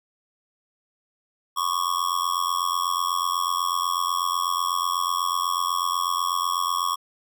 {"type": "tone with amplitude modulation", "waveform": "square", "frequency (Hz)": 1108.7, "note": "C#6", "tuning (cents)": 0, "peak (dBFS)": -19, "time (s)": [1.56, 6.96], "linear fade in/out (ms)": 20, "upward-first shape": "sine", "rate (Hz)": 88.1, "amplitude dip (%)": 95, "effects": []}